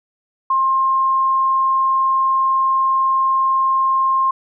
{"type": "tone", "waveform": "sine", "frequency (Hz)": 1062, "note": "C6", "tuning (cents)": 25, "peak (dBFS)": -13, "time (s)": [0.5, 4.31], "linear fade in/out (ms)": 5, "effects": []}